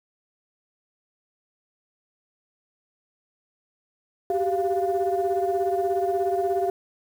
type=tone cluster; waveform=sine; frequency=382.9 / 399.6 / 696 Hz; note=G4 / G4 / F5; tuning=-41 / +33 / -6 cents; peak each=-24 / -27 / -24 dBFS; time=4.3-6.7 s; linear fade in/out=2 ms; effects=tanh soft clip ceiling -15 dBFS + 8-bit